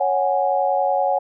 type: chord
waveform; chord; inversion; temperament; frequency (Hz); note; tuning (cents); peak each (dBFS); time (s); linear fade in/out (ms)
sine; C# suspended fourth; none; equal; 554.4 / 740 / 830.6; C#5 / F#5 / G#5; 0 / 0 / 0; -21 / -20 / -22; 0-1.19; 10
effects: none